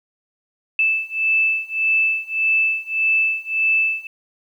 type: beating tone pair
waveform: sine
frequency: 2632 / 2633.7 Hz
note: E7 / E7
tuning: -3 / -2 cents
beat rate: 1.7 Hz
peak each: -20 / -19 dBFS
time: 0.79-4.07 s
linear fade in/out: 2 ms
effects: 9-bit